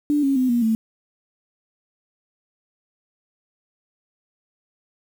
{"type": "tone with pitch steps", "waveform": "sine", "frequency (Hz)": [293.7, 274, 255.7, 238.6, 222.6], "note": ["D4", "C#4", "C4", "A#3", "A3"], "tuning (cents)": [0, -20, -40, 41, 20], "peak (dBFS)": -16, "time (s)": [0.1, 0.75], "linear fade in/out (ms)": 0, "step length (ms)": 130, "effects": ["7-bit"]}